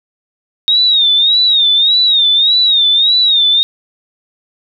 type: tone with vibrato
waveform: sine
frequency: 3729 Hz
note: A#7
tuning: in tune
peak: -7 dBFS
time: 0.68-3.63 s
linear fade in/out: 0 ms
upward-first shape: sine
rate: 1.7 Hz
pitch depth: 110 cents each way
effects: none